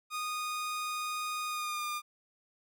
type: tone with pitch glide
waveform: sawtooth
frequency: 1234 to 1207.2 Hz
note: D#6 to D6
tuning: -15 to +47 cents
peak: -30 dBFS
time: 0.1-2.02 s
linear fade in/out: 50 ms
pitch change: -38 cents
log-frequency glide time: 1.48-1.85 s
effects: none